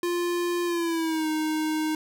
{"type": "tone with pitch glide", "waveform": "square", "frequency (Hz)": [349.2, 311.1], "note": ["F4", "D#4"], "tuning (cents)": [0, 0], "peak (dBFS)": -25, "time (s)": [0.03, 1.95], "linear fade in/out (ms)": 2, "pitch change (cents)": -200, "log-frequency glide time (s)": [0.65, 1.28], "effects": []}